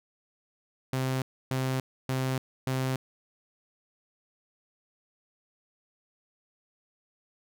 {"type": "tone bursts", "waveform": "sawtooth", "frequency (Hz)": 130.81, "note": "C3", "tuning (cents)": 0, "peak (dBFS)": -23, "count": 4, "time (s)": [0.93, 2.96], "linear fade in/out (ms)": 2, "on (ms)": 290, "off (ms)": 290, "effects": []}